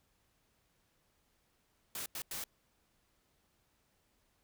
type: noise bursts at uneven times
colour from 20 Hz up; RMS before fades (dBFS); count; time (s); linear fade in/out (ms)
white; -41; 3; 1.95-2.06 / 2.15-2.22 / 2.31-2.44; 2
effects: pink hiss -75 dBFS RMS until 4.43 s